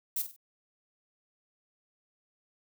violet noise with echo, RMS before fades -31 dBFS, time 0.16-0.22 s, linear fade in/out 5 ms, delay 48 ms, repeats 3, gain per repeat -9 dB, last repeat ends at 0.364 s, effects none

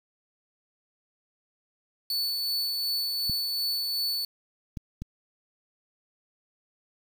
45% pulse tone with tremolo, 4460 Hz, C#8, 10 cents sharp, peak -25 dBFS, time 2.1-4.25 s, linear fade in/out 2 ms, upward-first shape sine, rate 2.7 Hz, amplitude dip 25%
clicks, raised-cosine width 5 ms, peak -22 dBFS, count 3, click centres 3.297 / 4.772 / 5.02 s
effects 8-bit

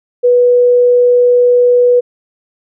sine tone, 490 Hz, B4, 14 cents flat, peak -5 dBFS, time 0.23-2.01 s, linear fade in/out 20 ms, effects none

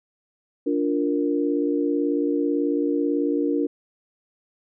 sine chord, Bb major, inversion first, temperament just, 291.4 / 349.6 / 466.2 Hz, D4 / F4 / Bb4, -13 / +2 / 0 cents, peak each -22 / -26 / -26 dBFS, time 0.66-3.67 s, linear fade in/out 10 ms, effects none

